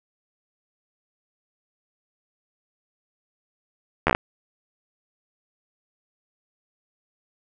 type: slowing click train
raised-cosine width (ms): 0.5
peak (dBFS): -3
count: 6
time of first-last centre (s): 4.07-4.149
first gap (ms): 12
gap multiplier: 1.14
effects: none